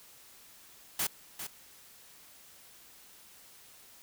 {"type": "noise with echo", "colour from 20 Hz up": "white", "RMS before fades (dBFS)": -31, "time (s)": [0.99, 1.07], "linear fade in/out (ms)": 5, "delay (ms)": 400, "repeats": 1, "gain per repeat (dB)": -9, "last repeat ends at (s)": 1.47, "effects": ["white hiss -56 dBFS RMS until 4.02 s"]}